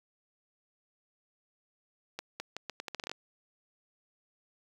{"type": "accelerating click train", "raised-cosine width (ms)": 0.2, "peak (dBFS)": -20, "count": 12, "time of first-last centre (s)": [2.19, 3.115], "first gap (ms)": 210, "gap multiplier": 0.79, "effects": ["high-pass 60 Hz 12 dB/octave", "8-bit"]}